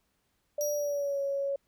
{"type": "tone with pitch glide", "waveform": "sine", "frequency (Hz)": [587.3, 555.9], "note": ["D5", "C#5"], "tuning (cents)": [0, 5], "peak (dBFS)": -28, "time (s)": [0.58, 1.56], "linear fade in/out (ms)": 5, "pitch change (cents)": -95, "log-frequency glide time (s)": [0.75, 1.2]}
{"type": "tone with exponential decay", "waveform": "sawtooth", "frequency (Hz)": 5740, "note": "F8", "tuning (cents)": 47, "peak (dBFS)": -30, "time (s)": [0.61, 1.49], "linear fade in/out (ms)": 0, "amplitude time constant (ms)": 190}
{"effects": ["pink hiss -75 dBFS RMS until 1.67 s"]}